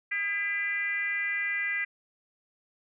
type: tone with frequency modulation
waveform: sine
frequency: 2000 Hz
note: B6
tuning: 21 cents sharp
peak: -27 dBFS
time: 0.11-1.85 s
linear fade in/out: 10 ms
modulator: 377 Hz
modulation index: 0.89
effects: none